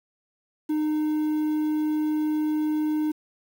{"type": "tone with quantisation", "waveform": "triangle", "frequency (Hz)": 306.3, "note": "D#4", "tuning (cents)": -27, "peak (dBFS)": -20, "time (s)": [0.69, 3.12], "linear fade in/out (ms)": 10, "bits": 8, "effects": []}